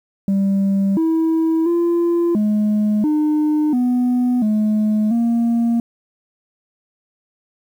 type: tone with pitch steps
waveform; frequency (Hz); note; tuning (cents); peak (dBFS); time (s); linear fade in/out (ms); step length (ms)
sine; 196.1 / 324.1 / 342.3 / 210.7 / 303.3 / 247.5 / 213.4 / 233.4; G3 / E4 / F4 / G#3 / D#4 / B3 / G#3 / A#3; +1 / -29 / -35 / +25 / -44 / +4 / +47 / +2; -11; 0.28-5.8; 2; 690
effects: tanh soft clip ceiling -13 dBFS + 8-bit